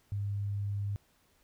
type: tone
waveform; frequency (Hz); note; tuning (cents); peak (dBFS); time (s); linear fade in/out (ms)
sine; 101.1; G#2; -46; -31; 0.12-0.96; 0
effects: pink hiss -69 dBFS RMS until 1.43 s